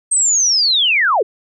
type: linear sweep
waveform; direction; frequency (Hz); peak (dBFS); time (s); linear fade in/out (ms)
sine; down; 8420 to 350; -11; 0.11-1.23; 10
effects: none